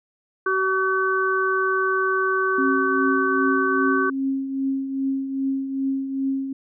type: harmonic tone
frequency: 380 Hz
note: F#4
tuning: 46 cents sharp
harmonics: 1 / 3 / 4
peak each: -23 / -23 / -23 dBFS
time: 0.46-4.1 s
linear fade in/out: 5 ms
type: tone with tremolo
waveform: sine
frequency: 270 Hz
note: C#4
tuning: 45 cents flat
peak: -19 dBFS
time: 2.58-6.53 s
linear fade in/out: 5 ms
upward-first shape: triangle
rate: 2.5 Hz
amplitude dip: 60%
effects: none